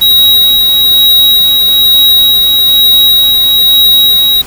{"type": "tone with tremolo", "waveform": "square", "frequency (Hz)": 3824, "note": "A#7", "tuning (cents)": 43, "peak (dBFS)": -3, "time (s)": [0.01, 4.42], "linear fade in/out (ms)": 10, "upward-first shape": "sine", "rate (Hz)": 1.1, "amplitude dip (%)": 25, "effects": ["pink hiss -28 dBFS RMS until 4.46 s"]}